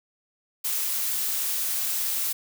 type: noise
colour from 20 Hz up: blue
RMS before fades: -27 dBFS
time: 0.64-2.33 s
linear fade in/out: 10 ms
effects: none